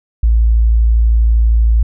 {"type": "tone", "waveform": "sine", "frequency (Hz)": 56.3, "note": "A1", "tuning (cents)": 40, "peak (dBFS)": -7, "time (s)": [0.23, 1.83], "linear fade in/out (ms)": 5, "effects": []}